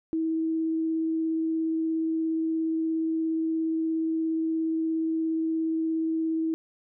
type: tone with vibrato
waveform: sine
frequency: 322.5 Hz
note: E4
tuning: 38 cents flat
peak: -24 dBFS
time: 0.13-6.54 s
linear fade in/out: 0 ms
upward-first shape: triangle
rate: 17 Hz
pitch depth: 9 cents each way
effects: none